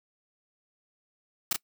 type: noise with echo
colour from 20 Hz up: white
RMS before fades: -26 dBFS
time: 1.51-1.53 s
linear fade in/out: 2 ms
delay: 32 ms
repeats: 1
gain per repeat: -4 dB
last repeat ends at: 1.562 s
effects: noise-tail reverb RT60 0.1 s tail -23 dB re dry + high-pass 100 Hz 12 dB/octave